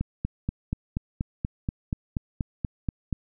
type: click train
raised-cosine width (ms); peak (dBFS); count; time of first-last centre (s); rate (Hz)
5; -14; 14; 0.01-3.128; 4.17
effects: none